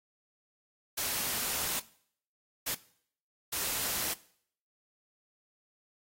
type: noise bursts at uneven times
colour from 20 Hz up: white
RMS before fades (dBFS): -33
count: 3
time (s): 0.97-1.8 / 2.66-2.75 / 3.52-4.14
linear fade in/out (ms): 10
effects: noise-tail reverb RT60 0.6 s tail -19 dB re dry + AAC 48 kbps